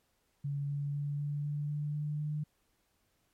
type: tone with pitch steps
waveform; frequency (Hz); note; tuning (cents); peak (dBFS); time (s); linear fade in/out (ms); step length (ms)
sine; 142 / 143.15 / 144.32 / 145.49 / 146.67 / 147.86 / 149.06 / 150.27; C#3 / D3 / D3 / D3 / D3 / D3 / D3 / D3; +42 / -44 / -30 / -16 / -2 / +12 / +26 / +40; -32; 0.44-2.44; 10; 250
effects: pink hiss -75 dBFS RMS until 3.33 s + MP3 64 kbps